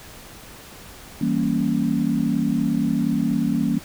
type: chord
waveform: sine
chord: E diminished seventh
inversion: none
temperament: equal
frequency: 164.81 / 196 / 233.1 / 277.2 Hz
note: E3 / G3 / Bb3 / Db4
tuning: 0 / 0 / 0 / 0 cents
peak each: -26 / -25 / -22 / -24 dBFS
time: 1.21-3.79 s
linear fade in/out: 5 ms
effects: pink hiss -42 dBFS RMS until 3.84 s